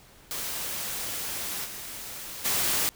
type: noise with level steps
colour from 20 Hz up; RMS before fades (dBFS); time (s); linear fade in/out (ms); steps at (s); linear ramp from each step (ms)
white; -33 / -39 / -26; 0.31-2.89; 0; 1.64 / 2.44; 20
effects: pink hiss -54 dBFS RMS until 2.95 s